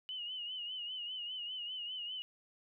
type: tone with vibrato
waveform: sine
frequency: 2946 Hz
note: F#7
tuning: 8 cents flat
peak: -39 dBFS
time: 0.09-2.22 s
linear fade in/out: 0 ms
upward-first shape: sine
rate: 5 Hz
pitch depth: 68 cents each way
effects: none